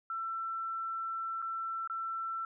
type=tone with dropouts; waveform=sine; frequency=1340 Hz; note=E6; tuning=28 cents sharp; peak=-34 dBFS; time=0.1-2.45 s; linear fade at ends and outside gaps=2 ms; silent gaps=1.419-1.424 / 1.875-1.898 s; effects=none